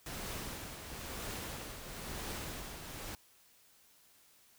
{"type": "noise with tremolo", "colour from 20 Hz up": "pink", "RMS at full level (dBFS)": -41, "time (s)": [0.06, 3.15], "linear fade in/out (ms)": 2, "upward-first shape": "triangle", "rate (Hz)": 1, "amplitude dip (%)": 55, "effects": ["white hiss -65 dBFS RMS until 4.58 s"]}